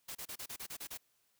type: noise bursts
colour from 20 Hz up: white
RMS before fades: -44 dBFS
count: 9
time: 0.08-0.976 s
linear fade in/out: 10 ms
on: 72 ms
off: 31 ms
effects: white hiss -75 dBFS RMS until 1.39 s